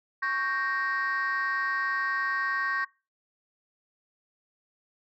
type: chord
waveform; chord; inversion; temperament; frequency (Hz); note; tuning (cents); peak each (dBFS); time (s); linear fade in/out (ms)
sine; G diminished; second; equal; 1108.7 / 1568 / 1864.7; Db6 / G6 / Bb6; 0 / 0 / 0; -29; 0.22-2.85; 10
effects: noise-tail reverb RT60 0.3 s tail -22 dB re dry + tanh soft clip ceiling -21 dBFS